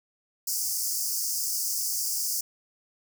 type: high-pass noise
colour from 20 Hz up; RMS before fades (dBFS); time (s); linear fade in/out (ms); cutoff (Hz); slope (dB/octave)
pink; -29; 0.47-2.41; 5; 4800; 96
effects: none